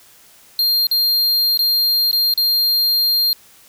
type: tone with dropouts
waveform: square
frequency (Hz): 4200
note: C8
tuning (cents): +6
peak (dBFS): -14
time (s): 0.59-3.33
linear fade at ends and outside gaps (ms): 1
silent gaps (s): 0.869-0.913 / 1.574-1.591 / 2.113-2.129 / 2.338-2.376
effects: white hiss -48 dBFS RMS until 3.68 s